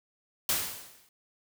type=noise with exponential decay; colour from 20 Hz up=white; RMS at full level=-25 dBFS; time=0.49-1.09 s; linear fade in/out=2 ms; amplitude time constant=130 ms; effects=none